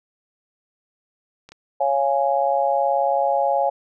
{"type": "clicks", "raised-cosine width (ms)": 0.2, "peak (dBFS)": -25, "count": 2, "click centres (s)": [1.49, 1.52]}
{"type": "chord", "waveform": "sine", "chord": "Db major", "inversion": "none", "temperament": "just", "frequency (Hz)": [554.4, 693, 831.5], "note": ["Db5", "F5", "Ab5"], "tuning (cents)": [0, -14, 2], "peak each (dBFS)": [-21, -22, -21], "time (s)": [1.8, 3.7], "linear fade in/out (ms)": 10}
{"effects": []}